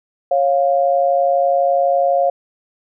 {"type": "tone pair together", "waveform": "sine", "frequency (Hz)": [550, 702], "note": ["C#5", "F5"], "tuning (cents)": [-14, 9], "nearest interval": "major third", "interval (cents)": 423, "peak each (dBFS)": -15, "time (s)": [0.31, 2.3], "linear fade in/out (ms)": 5, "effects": []}